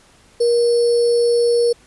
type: tone with sample-and-hold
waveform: sine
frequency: 474.5 Hz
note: A#4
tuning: 31 cents sharp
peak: -12 dBFS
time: 0.4-1.73 s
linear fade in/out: 10 ms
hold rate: 4900 Hz
effects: pink hiss -51 dBFS RMS until 1.86 s + resampled to 24000 Hz